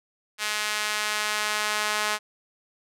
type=tone with high-pass filter sweep; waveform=sawtooth; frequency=211.5 Hz; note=G#3; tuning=32 cents sharp; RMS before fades=-27 dBFS; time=0.38-2.19 s; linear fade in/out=50 ms; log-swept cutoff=1800 to 1100 Hz; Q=0.86; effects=low-pass 11000 Hz 12 dB/octave